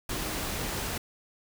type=tone in noise; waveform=sine; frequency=311.1 Hz; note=D#4; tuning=in tune; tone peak=-41 dBFS; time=0.12-0.38 s; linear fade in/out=5 ms; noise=pink; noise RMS=-33 dBFS; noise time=0.09-0.98 s; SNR=-11 dB; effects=none